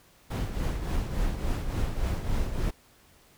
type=noise with tremolo; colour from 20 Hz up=brown; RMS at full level=-26 dBFS; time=0.3-2.71 s; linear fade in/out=10 ms; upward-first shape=triangle; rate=3.5 Hz; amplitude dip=60%; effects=pink hiss -59 dBFS RMS until 3.37 s

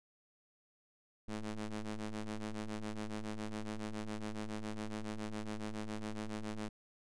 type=ring-modulated tone; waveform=sawtooth; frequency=106.4 Hz; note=G#2; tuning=42 cents sharp; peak=-32 dBFS; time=1.28-6.69 s; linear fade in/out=5 ms; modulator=110 Hz; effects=resampled to 22050 Hz

